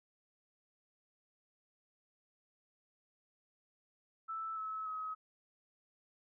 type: tone with pitch steps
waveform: sine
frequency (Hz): 1318.5 / 1295.8 / 1273.6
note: E6 / E6 / D#6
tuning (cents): 0 / -30 / +40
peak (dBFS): -38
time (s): 4.28-5.15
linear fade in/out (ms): 20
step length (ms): 290
effects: none